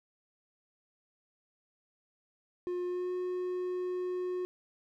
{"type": "tone with pitch glide", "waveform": "triangle", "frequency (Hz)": [357.2, 363], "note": ["F4", "F#4"], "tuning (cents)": [39, -33], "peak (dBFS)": -30, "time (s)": [2.67, 4.45], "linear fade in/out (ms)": 0, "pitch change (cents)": 28, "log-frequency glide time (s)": [2.86, 3.12], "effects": []}